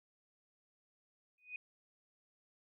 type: tone with exponential growth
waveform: sine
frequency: 2489 Hz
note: D#7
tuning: in tune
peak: -38 dBFS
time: 1.38-1.56 s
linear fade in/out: 2 ms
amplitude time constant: 39 ms
effects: none